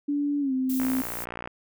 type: tone with pitch glide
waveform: sine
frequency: 288.4 to 259.9 Hz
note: D4 to C4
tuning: -31 to -11 cents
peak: -23 dBFS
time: 0.08-1.02 s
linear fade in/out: 10 ms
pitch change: -180 cents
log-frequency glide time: 0.4-0.53 s
type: noise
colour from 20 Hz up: violet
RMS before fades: -35 dBFS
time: 0.69-1.25 s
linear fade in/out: 10 ms
type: click train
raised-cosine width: 0.5 ms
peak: -19 dBFS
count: 41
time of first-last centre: 0.8-1.475 s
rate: 59.3 Hz
effects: none